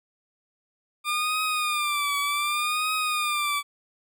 20% pulse tone with vibrato, 1199 Hz, D6, 36 cents sharp, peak -19 dBFS, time 1.04-3.63 s, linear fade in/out 50 ms, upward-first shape triangle, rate 0.66 Hz, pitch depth 92 cents each way, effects none

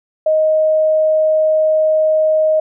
sine tone, 625 Hz, D#5, 8 cents sharp, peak -10 dBFS, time 0.26-2.6 s, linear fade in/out 5 ms, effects none

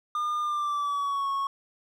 triangle tone with pitch glide, 1209 to 1102.3 Hz, D6 to C#6, +50 to -10 cents, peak -24 dBFS, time 0.15-1.47 s, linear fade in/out 2 ms, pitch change -160 cents, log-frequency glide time 0.41-1.29 s, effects none

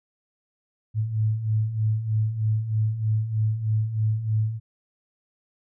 sine beating tone pair, 106.7 / 109.9 Hz, G#2 / A2, +47 / -2 cents, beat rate 3.2 Hz, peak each -28 / -22 dBFS, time 0.94-4.6 s, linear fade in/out 50 ms, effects none

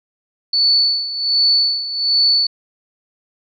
sine tone with tremolo, 4466 Hz, C#8, 12 cents sharp, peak -10 dBFS, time 0.53-2.47 s, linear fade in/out 5 ms, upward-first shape sine, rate 1.3 Hz, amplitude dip 75%, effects none

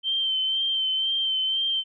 sine tone with vibrato, 3115 Hz, G7, 12 cents flat, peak -22 dBFS, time 0.03-1.84 s, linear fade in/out 50 ms, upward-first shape sine, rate 2 Hz, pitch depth 29 cents each way, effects none

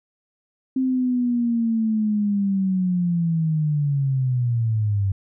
sine linear sweep, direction down, 263.1 to 95.9 Hz, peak -18 dBFS, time 0.76-5.12 s, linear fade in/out 5 ms, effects none

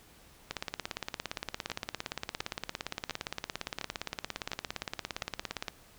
two click trains, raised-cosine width 0.2 ms, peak -17 / -16 dBFS, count 6 / 91, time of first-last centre 1.7-5.221 / 0.51-5.682 s, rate 1.42 / 17.4 Hz, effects pink hiss -58 dBFS RMS until 5.98 s

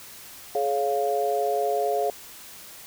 sine chord, Db major, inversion second, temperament equal with one note detuned, 423.3 / 554.4 / 698.5 Hz, Ab4 / Db5 / F5, +33 / 0 / 0 cents, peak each -26 / -28 / -25 dBFS, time 0.55-2.1 s, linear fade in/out 2 ms, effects white hiss -44 dBFS RMS until 2.86 s

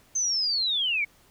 sine linear sweep, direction down, 6300 to 2177 Hz, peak -23 dBFS, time 0.15-1.05 s, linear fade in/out 10 ms, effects pink hiss -59 dBFS RMS until 1.3 s

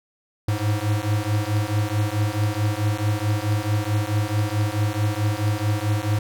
square beating tone pair, 103 / 107.6 Hz, G#2 / A2, -14 / -38 cents, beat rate 4.6 Hz, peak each -24 dBFS, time 0.48-6.19 s, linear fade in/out 5 ms, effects none

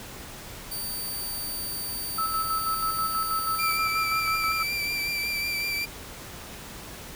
5% pulse tone, 4600 Hz, D8, 37 cents flat, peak -24 dBFS, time 0.71-3.78 s, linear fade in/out 10 ms
sine tone with tremolo, 1307 Hz, E6, 15 cents flat, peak -24 dBFS, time 2.18-4.63 s, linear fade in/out 5 ms, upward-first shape square, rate 6.2 Hz, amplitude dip 45%
30% pulse tone with vibrato, 2349 Hz, D7, in tune, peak -24 dBFS, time 3.58-5.86 s, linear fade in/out 20 ms, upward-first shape triangle, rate 5.4 Hz, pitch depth 27 cents each way
effects pink hiss -41 dBFS RMS until 7.15 s

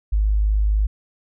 sine tone, 51.91 Hz, G#1, in tune, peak -15 dBFS, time 0.12-0.87 s, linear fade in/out 10 ms, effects none

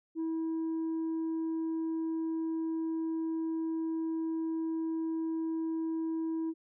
sine tone, 324.2 Hz, E4, 29 cents flat, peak -28 dBFS, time 0.15-6.54 s, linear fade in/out 50 ms, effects tanh soft clip ceiling -30 dBFS

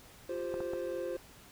triangle chord, F suspended second, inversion none, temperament equal, 349.2 / 392 / 523.3 Hz, F4 / G4 / C5, 0 / 0 / 0 cents, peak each -37 / -40 / -35 dBFS, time 0.29-1.17 s, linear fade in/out 5 ms
clicks, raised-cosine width 1 ms, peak -27 dBFS, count 3, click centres 0.541 / 0.605 / 0.735 s
effects pink hiss -56 dBFS RMS until 1.51 s

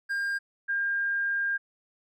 triangle / sine tone pair in turn, 1606 / 1606 Hz, G6 / G6, +41 / +41 cents, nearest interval unison, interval 0 cents, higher neither, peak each -25 dBFS, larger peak neither, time 0.09-0.39 / 0.68-1.58 s, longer second, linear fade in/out 20 ms, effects none

